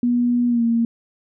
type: tone with pitch glide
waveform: sine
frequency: 242.3 to 231.6 Hz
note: B3 to A#3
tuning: -33 to -11 cents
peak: -15 dBFS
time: 0.03-0.85 s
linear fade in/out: 2 ms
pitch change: -78 cents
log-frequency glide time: 0.48-0.63 s
effects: none